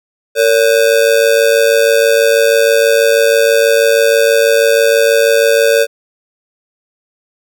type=ring-modulated tone; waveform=square; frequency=512 Hz; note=C5; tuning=38 cents flat; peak=-5 dBFS; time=0.35-5.87 s; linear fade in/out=50 ms; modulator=53.1 Hz; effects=none